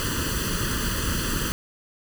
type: noise with comb filter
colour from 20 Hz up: pink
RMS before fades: -26 dBFS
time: 0-1.52 s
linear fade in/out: 0 ms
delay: 0.66 ms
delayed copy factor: +1
effects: none